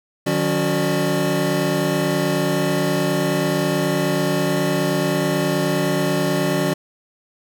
square tone cluster, 151.4 / 180.8 / 281.4 / 368.1 / 597 Hz, D#3 / F#3 / C#4 / F#4 / D5, -47 / -40 / +26 / -9 / +28 cents, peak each -25 dBFS, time 0.26-6.74 s, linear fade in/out 10 ms, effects none

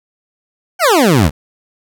20% pulse exponential sweep, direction down, 785 to 65 Hz, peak -3 dBFS, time 0.79-1.31 s, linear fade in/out 50 ms, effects none

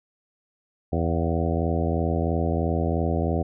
harmonic tone with a mistuned harmonic, 83 Hz, E2, 12 cents sharp, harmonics 1 / 2 / 3 / 4 / 5 / 6 / 7 / 8 / 9, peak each -25 / -28 / -30 / -31 / -32 / -33 / -33 / -34 / -35 dBFS, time 0.92-3.43 s, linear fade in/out 10 ms, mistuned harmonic 8, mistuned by +48 cents, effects none

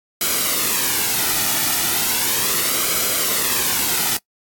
white noise with flanger, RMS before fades -19 dBFS, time 0.21-4.17 s, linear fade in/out 2 ms, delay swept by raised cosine 1.1 to 1.91 ms, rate 0.36 Hz, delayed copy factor -0.55, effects noise-tail reverb RT60 0.1 s tail -22 dB re dry + AAC 64 kbps

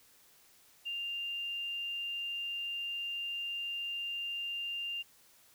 sine tone, 2794 Hz, F7, in tune, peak -35 dBFS, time 0.85-5.03 s, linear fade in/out 20 ms, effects white hiss -63 dBFS RMS until 5.54 s

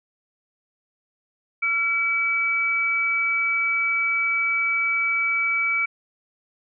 sine tone pair together, 1364.2 / 2290 Hz, F6 / D7, -41 / -44 cents, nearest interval major sixth, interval 897 cents, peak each -28 / -20 dBFS, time 1.62-5.86 s, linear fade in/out 10 ms, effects none

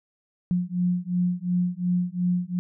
sine beating tone pair, 177.1 / 179.9 Hz, F3 / F#3, +24 / -48 cents, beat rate 2.8 Hz, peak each -25 dBFS, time 0.51-2.59 s, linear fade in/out 0 ms, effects none

